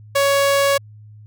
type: tone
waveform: sawtooth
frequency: 558 Hz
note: C#5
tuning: 11 cents sharp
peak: -10 dBFS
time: 0.15-0.78 s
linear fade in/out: 10 ms
effects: added 106 Hz sine -39 dBFS peak until 1.26 s